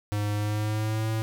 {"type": "tone with pitch glide", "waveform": "square", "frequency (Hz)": [103.83, 110.64], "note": ["G#2", "A2"], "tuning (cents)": [0, 10], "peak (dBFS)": -26, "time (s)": [0.12, 1.22], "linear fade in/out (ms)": 0, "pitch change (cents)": 110, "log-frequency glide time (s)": [0.33, 1.1], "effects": []}